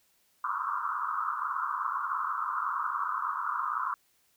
pink band-pass noise, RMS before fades -32 dBFS, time 0.44-3.94 s, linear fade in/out 2 ms, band 1000 to 1400 Hz, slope 96 dB/octave, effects white hiss -69 dBFS RMS until 4.36 s

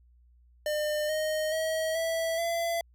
square tone with pitch steps, 603 / 620.3 / 638.1 / 656.4 / 675.3 Hz, D5 / D#5 / D#5 / E5 / E5, +46 / -5 / +44 / -8 / +42 cents, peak -28 dBFS, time 0.66-2.81 s, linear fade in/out 2 ms, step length 430 ms, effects added 60 Hz sine -57 dBFS peak until 2.94 s

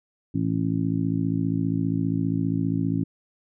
harmonic tone, 55 Hz, A1, in tune, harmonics 2 / 3 / 4 / 5 / 6, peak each -28 / -26 / -32 / -26 / -35 dBFS, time 0.34-3.04 s, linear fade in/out 10 ms, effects none

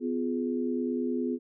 sine chord, F diminished, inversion second, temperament just, 251.4 / 349.2 / 419.1 Hz, Cb4 / F4 / Ab4, +31 / 0 / +16 cents, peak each -29 / -33 / -34 dBFS, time 0-1.39 s, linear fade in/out 50 ms, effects none

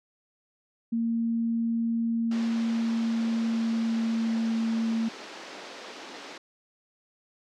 sine tone with pitch glide, 230 to 226.2 Hz, A#3 to A3, -23 to +48 cents, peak -24 dBFS, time 0.92-5.09 s, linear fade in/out 10 ms, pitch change -29 cents, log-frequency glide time 2.05-4.55 s
pink band-pass noise, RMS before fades -43 dBFS, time 2.31-6.38 s, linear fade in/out 5 ms, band 270 to 5700 Hz, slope 24 dB/octave
effects none

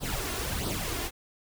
pink noise with flanger, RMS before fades -32 dBFS, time 0-1.11 s, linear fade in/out 50 ms, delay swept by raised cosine 0.21 to 2.91 ms, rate 1.5 Hz, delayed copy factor +0.65, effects none

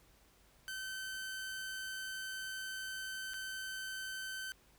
sawtooth tone with dropouts, 1537 Hz, G6, 35 cents flat, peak -37 dBFS, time 0.68-4.52 s, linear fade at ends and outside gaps 0 ms, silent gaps 3.336-3.341 s, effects added 50 Hz sine -70 dBFS peak until 4.78 s + pink hiss -67 dBFS RMS until 4.78 s

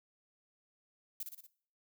violet noise with echo, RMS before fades -40 dBFS, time 1.2-1.23 s, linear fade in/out 2 ms, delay 59 ms, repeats 4, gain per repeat -4 dB, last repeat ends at 1.466 s, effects noise-tail reverb RT60 0.5 s tail -18 dB re dry

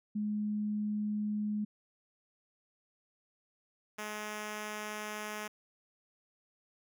sine / 5% pulse tone pair in turn, 210 / 211.8 Hz, G#3 / G#3, +19 / +34 cents, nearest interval unison, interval 15 cents, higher second, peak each -31 / -27 dBFS, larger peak second, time 0.15-1.65 / 3.98-5.48 s, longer neither, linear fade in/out 10 ms, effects none

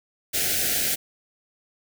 white band-stop noise, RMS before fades -24 dBFS, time 0.33-0.96 s, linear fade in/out 20 ms, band 780 to 1400 Hz, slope 96 dB/octave, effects none

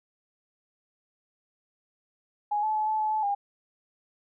sine tone with pitch steps, 832 / 864 / 858 / 867 / 860 / 865 / 807 Hz, G#5 / A5 / A5 / A5 / A5 / A5 / G#5, +3 / -32 / -44 / -26 / -40 / -30 / -50 cents, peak -24 dBFS, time 2.51-3.35 s, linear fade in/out 10 ms, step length 120 ms, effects none

